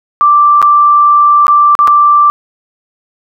sine tone with dropouts, 1174.7 Hz, D6, in tune, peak -3 dBFS, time 0.21-2.3 s, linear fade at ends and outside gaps 0 ms, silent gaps 0.617-0.626 / 1.468-1.481 / 1.752-1.79 / 1.874-1.879 s, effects none

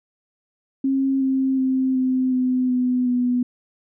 sine tone with pitch steps, 269.3 / 265.4 / 261.6 / 257.9 / 254.2 / 250.5 / 246.9 Hz, C#4 / C4 / C4 / C4 / C4 / B3 / B3, -50 / +25 / 0 / -25 / -50 / +25 / 0 cents, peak -17 dBFS, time 0.84-3.43 s, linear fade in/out 5 ms, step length 370 ms, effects none

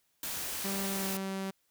white noise, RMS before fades -37 dBFS, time 0.23-1.17 s, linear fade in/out 2 ms
sawtooth tone with pitch glide, 196.2 to 192.83 Hz, G3 to G3, +2 to -28 cents, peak -30 dBFS, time 0.64-1.51 s, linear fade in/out 10 ms, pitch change -30 cents, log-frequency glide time 0.85-1.07 s
effects white hiss -74 dBFS RMS until 1.7 s

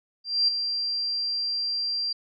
sine tone with ADSR envelope, 4725 Hz, D8, 10 cents sharp, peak -17 dBFS, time 0.24-2.13 s, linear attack 240 ms, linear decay 9 ms, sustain -8 dB, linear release 8 ms, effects none

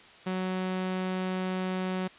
sawtooth tone, 185.7 Hz, F#3, 7 cents sharp, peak -25 dBFS, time 0.26-2.08 s, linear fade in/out 10 ms, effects white hiss -52 dBFS RMS until 2.18 s + resampled to 8000 Hz

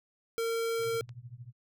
square tone, 457.9 Hz, A#4, 31 cents flat, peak -30 dBFS, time 0.38-1.01 s, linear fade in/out 0 ms
sine tone with tremolo, 120.9 Hz, B2, 36 cents flat, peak -39 dBFS, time 0.78-1.53 s, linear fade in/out 50 ms, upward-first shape triangle, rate 13 Hz, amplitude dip 100%
clicks, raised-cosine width 0.2 ms, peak -35 dBFS, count 2, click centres 0.834 / 1.092 s
effects none

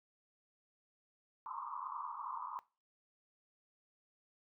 white band-pass noise, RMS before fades -44 dBFS, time 1.46-2.59 s, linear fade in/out 0 ms, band 910 to 1200 Hz, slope 96 dB/octave, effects noise-tail reverb RT60 0.3 s tail -20 dB re dry

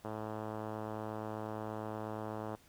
5% pulse tone with low-pass filter, 108.4 Hz, A2, 25 cents flat, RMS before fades -41 dBFS, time 0.04-2.56 s, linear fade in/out 10 ms, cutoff 1000 Hz, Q 0.71, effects pink hiss -64 dBFS RMS until 2.68 s

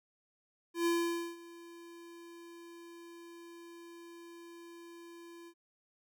square tone with ADSR envelope, 340 Hz, F4, 46 cents flat, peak -28 dBFS, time 0.74-5.54 s, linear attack 120 ms, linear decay 500 ms, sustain -22 dB, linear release 65 ms, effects none

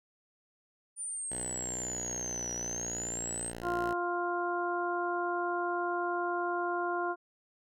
sine exponential two-way sweep, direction down then up, 9320 to 5800 to 8480 Hz, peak -35 dBFS, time 0.96-3.53 s, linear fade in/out 50 ms, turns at 2.53 s
5% pulse tone with pitch glide, 61.74 to 58.38 Hz, B1 to A#1, 0 to +3 cents, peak -29 dBFS, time 1.3-3.94 s, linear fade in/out 20 ms, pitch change -97 cents, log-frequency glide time 1.74-3.09 s
harmonic tone, 350.5 Hz, F4, 6 cents sharp, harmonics 1 / 2 / 3 / 4, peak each -34 / -35 / -36 / -37 dBFS, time 3.62-7.16 s, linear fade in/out 50 ms
effects none

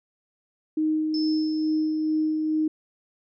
sine tone with tremolo, 311.1 Hz, D#4, in tune, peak -20 dBFS, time 0.77-2.68 s, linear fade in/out 5 ms, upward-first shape sine, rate 2.3 Hz, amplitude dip 30%
sine tone with exponential decay, 5260 Hz, E8, 5 cents flat, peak -30 dBFS, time 1.14-2.66 s, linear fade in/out 2 ms, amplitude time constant 330 ms
effects none

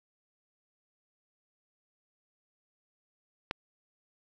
click, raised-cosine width 0.3 ms, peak -15 dBFS, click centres 3.511 s, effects none

